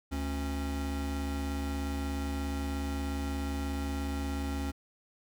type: tone pair together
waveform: square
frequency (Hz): 72.43 / 274.1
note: D2 / C#4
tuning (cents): -23 / -19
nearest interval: octave + major seventh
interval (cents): 2304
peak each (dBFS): -34 / -37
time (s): 0.11-4.72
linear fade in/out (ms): 20
effects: none